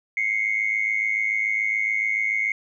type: tone pair together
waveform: sine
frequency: 2093 / 2200 Hz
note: C7 / C#7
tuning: 0 / -14 cents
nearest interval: minor second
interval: 86 cents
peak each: -23 dBFS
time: 0.17-2.52 s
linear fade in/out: 2 ms
effects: tanh soft clip ceiling -13 dBFS